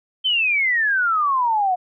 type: exponential sweep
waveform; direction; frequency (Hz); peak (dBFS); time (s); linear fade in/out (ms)
sine; down; 3136 to 711; -16; 0.24-1.76; 20
effects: none